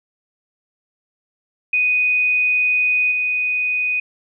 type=tone with level steps; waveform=sine; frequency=2489 Hz; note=D#7; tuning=in tune; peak=-14 / -17 dBFS; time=1.73-4 s; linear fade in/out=5 ms; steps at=3.11 s; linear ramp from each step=10 ms; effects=none